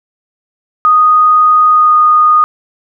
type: tone with pitch glide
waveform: sine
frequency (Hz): 1241 to 1231.7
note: D#6 to D#6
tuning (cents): -5 to -18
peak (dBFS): -4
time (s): 0.85-2.44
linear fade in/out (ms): 0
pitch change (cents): -13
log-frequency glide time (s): 1.71-1.94
effects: none